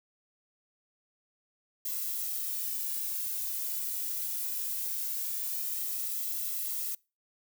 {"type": "noise with flanger", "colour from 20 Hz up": "violet", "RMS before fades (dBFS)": -34, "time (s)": [1.85, 6.95], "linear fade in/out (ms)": 5, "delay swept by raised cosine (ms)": [1.5, 2.05], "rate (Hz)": 0.22, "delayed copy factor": 0.5, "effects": ["noise-tail reverb RT60 0.3 s tail -25 dB re dry"]}